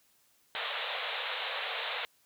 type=band-pass noise; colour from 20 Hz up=white; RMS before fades=-36 dBFS; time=0.55-2.05 s; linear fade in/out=0 ms; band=450 to 3900 Hz; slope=96 dB/octave; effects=white hiss -68 dBFS RMS until 2.25 s + high-pass 60 Hz 12 dB/octave